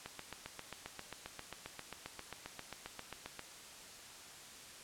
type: click train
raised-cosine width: 0.3 ms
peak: -27 dBFS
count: 26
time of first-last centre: 0.06-3.393 s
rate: 7.5 Hz
effects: white hiss -53 dBFS RMS until 4.83 s + low-pass 9000 Hz 12 dB/octave